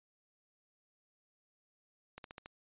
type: slowing click train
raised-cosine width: 0.3 ms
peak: -30 dBFS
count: 5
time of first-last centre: 2.18-2.459 s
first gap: 62 ms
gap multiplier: 1.08
effects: resampled to 8000 Hz